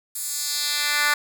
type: tone with high-pass filter sweep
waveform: 10% pulse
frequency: 293.7 Hz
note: D4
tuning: in tune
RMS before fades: -24 dBFS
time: 0.15-1.14 s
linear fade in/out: 5 ms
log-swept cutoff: 10000 to 1500 Hz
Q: 1.3
effects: none